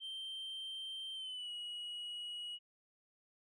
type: tone with pitch glide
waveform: sine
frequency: 3136 to 2909 Hz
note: G7 to F#7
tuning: 0 to -30 cents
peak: -39 dBFS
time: 0-2.59 s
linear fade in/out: 50 ms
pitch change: -130 cents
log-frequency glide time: 1.14-1.51 s
effects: tanh soft clip ceiling -41 dBFS